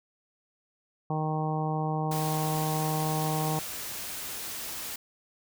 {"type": "harmonic tone", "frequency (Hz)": 155.56, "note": "D#3", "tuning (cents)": 0, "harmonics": [1, 2, 3, 4, 5, 6, 7], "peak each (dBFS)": [-29, -37, -37, -40, -33, -39, -40], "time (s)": [1.1, 3.59], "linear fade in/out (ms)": 2}
{"type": "noise", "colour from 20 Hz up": "white", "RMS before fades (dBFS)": -37, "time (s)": [2.11, 4.96], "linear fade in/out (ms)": 5}
{"effects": []}